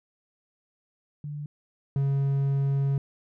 sine / triangle tone pair in turn, 147.1 / 138.32 Hz, D3 / C#3, +3 / -3 cents, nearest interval minor second, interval 106 cents, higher first, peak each -32 / -20 dBFS, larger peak second, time 1.24-1.46 / 1.96-2.98 s, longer second, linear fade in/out 2 ms, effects none

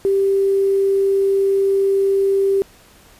sine tone with quantisation, 392 Hz, G4, in tune, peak -13 dBFS, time 0.05-2.62 s, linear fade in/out 0 ms, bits 7, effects pink hiss -48 dBFS RMS until 3.19 s + resampled to 32000 Hz

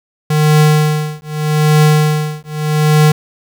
square tone with tremolo, 152.4 Hz, D#3, 36 cents flat, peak -6 dBFS, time 0.3-3.12 s, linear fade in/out 5 ms, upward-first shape triangle, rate 0.82 Hz, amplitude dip 100%, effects 8-bit

